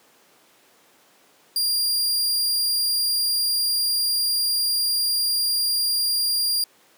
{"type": "tone", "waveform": "sawtooth", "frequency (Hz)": 4790, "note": "D8", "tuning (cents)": 33, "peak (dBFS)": -17, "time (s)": [1.56, 6.64], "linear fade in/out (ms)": 2, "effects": ["pink hiss -56 dBFS RMS until 6.97 s", "high-pass 300 Hz 12 dB/octave"]}